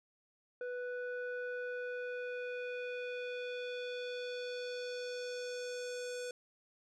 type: tone with low-pass filter sweep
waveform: square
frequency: 493.9 Hz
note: B4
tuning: in tune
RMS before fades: -41 dBFS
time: 0.61-6.31 s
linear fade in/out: 2 ms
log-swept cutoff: 1200 to 7800 Hz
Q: 2.1
effects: none